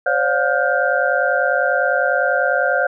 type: tone cluster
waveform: sine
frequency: 526 / 576 / 711 / 1421 / 1558 Hz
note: C5 / D5 / F5 / F6 / G6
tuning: +9 / -34 / +31 / +30 / -11 cents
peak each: -21 dBFS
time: 0.06-2.87 s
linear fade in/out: 5 ms
effects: none